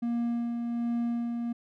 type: tone with tremolo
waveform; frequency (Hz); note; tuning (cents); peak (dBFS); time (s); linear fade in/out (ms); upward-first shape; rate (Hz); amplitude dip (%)
triangle; 235.9; A#3; +21; -24; 0.02-1.53; 10; sine; 1.3; 35
effects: none